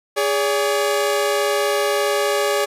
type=tone pair together; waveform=sawtooth; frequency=411.7 / 570 Hz; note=G#4 / C#5; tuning=-15 / +48 cents; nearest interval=tritone; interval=563 cents; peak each=-16 dBFS; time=0.16-2.66 s; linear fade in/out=20 ms; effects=resampled to 32000 Hz